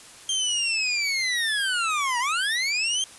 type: linear two-way sweep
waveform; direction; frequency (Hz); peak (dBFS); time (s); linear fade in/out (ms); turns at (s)
25% pulse; down then up; 3189 to 935 to 3189; -19; 0.29-3.04; 2; 2.19
effects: white hiss -46 dBFS RMS until 3.18 s + resampled to 24000 Hz